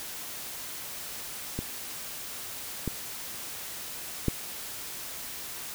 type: clicks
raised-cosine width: 3 ms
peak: -18 / -16 / -11 dBFS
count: 3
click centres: 1.59 / 2.877 / 4.283 s
effects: white hiss -39 dBFS RMS until 5.74 s